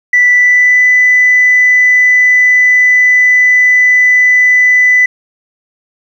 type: tone with pitch glide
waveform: sine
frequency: 1973 to 1995.9 Hz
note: B6 to B6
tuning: -2 to +18 cents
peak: -3 dBFS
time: 0.13-5.06 s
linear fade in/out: 5 ms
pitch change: +20 cents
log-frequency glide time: 0.32-0.85 s
effects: tanh soft clip ceiling 0 dBFS + 7-bit